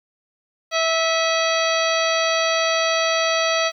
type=harmonic tone with a mistuned harmonic; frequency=653 Hz; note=E5; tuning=17 cents flat; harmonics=1 / 2 / 3 / 4 / 5 / 6 / 7 / 9; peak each=-21 / -24 / -26 / -27 / -28 / -29 / -29 / -31 dBFS; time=0.71-3.72 s; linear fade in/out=50 ms; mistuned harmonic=4; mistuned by=-49 cents; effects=9-bit